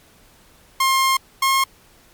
sawtooth tone pair in turn, 1064 / 1074.5 Hz, C6 / C6, +29 / +46 cents, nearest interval unison, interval 17 cents, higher second, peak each -11 dBFS, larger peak neither, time 0.8-1.17 / 1.42-1.64 s, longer first, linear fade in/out 5 ms, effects pink hiss -52 dBFS RMS until 2.13 s + MP3 96 kbps

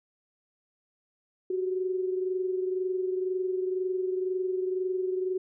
sine tone pair together, 370.2 / 392.2 Hz, F#4 / G4, +1 / +1 cents, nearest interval minor second, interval 100 cents, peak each -27 / -36 dBFS, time 1.5-5.38 s, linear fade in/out 5 ms, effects none

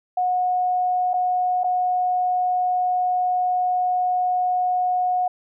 sine tone with dropouts, 728 Hz, F#5, 28 cents flat, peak -18 dBFS, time 0.17-5.28 s, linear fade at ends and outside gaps 5 ms, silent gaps 1.134-1.139 / 1.635-1.642 s, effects none

